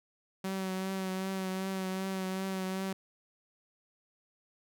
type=tone with vibrato; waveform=sawtooth; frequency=189.6 Hz; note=F#3; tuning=43 cents sharp; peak=-29 dBFS; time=0.44-2.93 s; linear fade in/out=5 ms; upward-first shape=triangle; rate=2.6 Hz; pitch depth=28 cents each way; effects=none